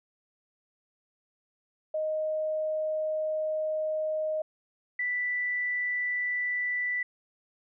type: tone pair in turn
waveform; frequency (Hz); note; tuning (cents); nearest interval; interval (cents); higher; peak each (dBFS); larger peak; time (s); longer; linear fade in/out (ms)
sine; 622.3 / 1975.7; D#5 / B6; 0 / 0; octave + minor sixth; 2000; second; -27; neither; 1.94-4.42 / 4.99-7.03; first; 5
effects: none